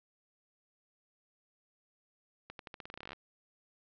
accelerating click train, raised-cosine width 0.3 ms, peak -28 dBFS, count 17, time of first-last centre 2.5-3.131 s, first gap 92 ms, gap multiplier 0.87, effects low-pass 5000 Hz 12 dB/octave

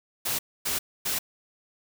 white noise bursts, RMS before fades -28 dBFS, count 3, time 0.25-1.19 s, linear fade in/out 10 ms, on 140 ms, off 260 ms, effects none

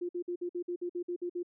sine tone bursts, 351.9 Hz, F4, 13 cents sharp, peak -32 dBFS, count 11, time 0.01-1.431 s, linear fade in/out 10 ms, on 81 ms, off 53 ms, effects none

